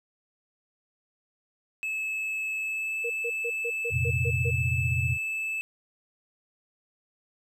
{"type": "tone with pitch glide", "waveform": "triangle", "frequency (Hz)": [2601, 2622], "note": ["E7", "E7"], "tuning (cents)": [-24, -10], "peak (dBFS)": -27, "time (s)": [1.83, 5.61], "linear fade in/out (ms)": 0, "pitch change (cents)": 14, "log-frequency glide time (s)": [2.59, 2.96]}
{"type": "tone bursts", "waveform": "sine", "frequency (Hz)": 470, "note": "A#4", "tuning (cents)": 14, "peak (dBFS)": -30, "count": 8, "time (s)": [3.04, 4.508], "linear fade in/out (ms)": 10, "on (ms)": 61, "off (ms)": 140}
{"type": "chord", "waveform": "sine", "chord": "F suspended fourth", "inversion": "none", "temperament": "equal with one note detuned", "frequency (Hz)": [87.31, 116.54, 132.18], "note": ["F2", "Bb2", "C3"], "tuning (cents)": [0, 0, 18], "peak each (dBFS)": [-29, -29, -30], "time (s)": [3.9, 5.18], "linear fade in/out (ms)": 50}
{"effects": []}